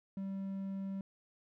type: tone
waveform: triangle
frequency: 194.2 Hz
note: G3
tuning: 16 cents flat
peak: -35 dBFS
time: 0.17-1.01 s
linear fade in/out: 2 ms
effects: none